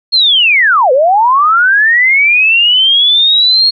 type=linear two-way sweep; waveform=sine; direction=down then up; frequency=4309 to 490 to 4309 Hz; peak=-5 dBFS; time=0.12-3.71 s; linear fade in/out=20 ms; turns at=0.92 s; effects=none